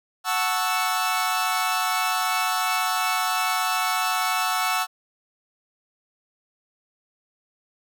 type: chord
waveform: sawtooth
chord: F# minor seventh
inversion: none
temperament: equal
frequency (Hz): 740 / 880 / 1108.7 / 1318.5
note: F#5 / A5 / C#6 / E6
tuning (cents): 0 / 0 / 0 / 0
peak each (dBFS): -23 / -26 / -25 / -22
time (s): 0.24-4.87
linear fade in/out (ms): 50
effects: none